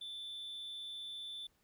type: tone with amplitude modulation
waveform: triangle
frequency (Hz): 3520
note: A7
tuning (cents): 0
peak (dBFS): -39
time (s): 0.01-1.47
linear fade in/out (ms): 5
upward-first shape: sine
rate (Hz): 235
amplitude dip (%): 40
effects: tanh soft clip ceiling -35 dBFS + pink hiss -75 dBFS RMS until 1.63 s